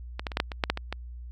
clicks, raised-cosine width 0.3 ms, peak -16 / -14 / -21 / -9 / -7 / -19 / -7 / -7 / -16 / -15 dBFS, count 10, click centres 0.195 / 0.268 / 0.318 / 0.371 / 0.401 / 0.518 / 0.638 / 0.7 / 0.774 / 0.926 s, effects added 60 Hz sine -38 dBFS peak until 1.31 s

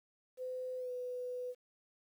sine tone with pitch glide, 509 to 497.9 Hz, C5 to B4, -48 to +14 cents, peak -38 dBFS, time 0.37-1.55 s, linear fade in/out 50 ms, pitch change -38 cents, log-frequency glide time 0.77-0.91 s, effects 11-bit

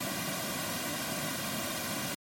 pink noise with comb filter, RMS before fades -34 dBFS, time 0-2.15 s, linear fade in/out 10 ms, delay 2.3 ms, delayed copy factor -0.75, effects high-pass 150 Hz 12 dB/octave + MP3 64 kbps

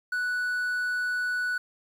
triangle tone with quantisation, 1480 Hz, F#6, in tune, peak -24 dBFS, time 0.12-1.58 s, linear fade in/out 5 ms, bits 9, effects none

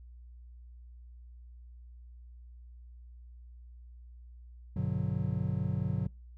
triangle chord, G major seventh, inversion none, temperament just, 98 / 122.5 / 147 / 183.75 Hz, G2 / B2 / D3 / F#3, 0 / -14 / +2 / -12 cents, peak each -33 dBFS, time 4.76-6.07 s, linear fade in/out 5 ms, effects noise-tail reverb RT60 0.3 s tail -26 dB re dry + added 60 Hz sine -48 dBFS peak until 6.37 s

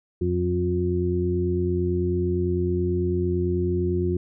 harmonic tone with a mistuned harmonic, 89 Hz, F2, 33 cents sharp, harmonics 1 / 2 / 3 / 4, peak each -25 / -28 / -34 / -24 dBFS, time 0.21-4.17 s, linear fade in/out 5 ms, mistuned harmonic 1, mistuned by -25 cents, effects none

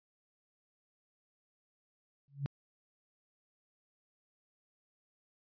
sine tone with exponential growth, 140.1 Hz, C#3, 19 cents sharp, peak -28 dBFS, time 2.28-2.46 s, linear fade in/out 0 ms, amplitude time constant 37 ms, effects resampled to 11025 Hz

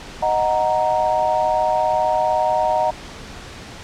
sine chord, D# minor, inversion none, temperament equal, 622.3 / 740 / 932.3 Hz, D#5 / F#5 / A#5, 0 / 0 / 0 cents, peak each -20 dBFS, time 0.22-2.91 s, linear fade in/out 10 ms, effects pink hiss -36 dBFS RMS until 3.83 s + low-pass 6000 Hz 12 dB/octave

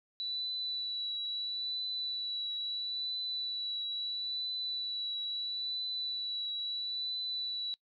sine tone with vibrato, 3951 Hz, B7, in tune, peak -34 dBFS, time 0.2-7.74 s, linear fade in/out 0 ms, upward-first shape triangle, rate 0.75 Hz, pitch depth 23 cents each way, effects noise-tail reverb RT60 0.1 s tail -22 dB re dry

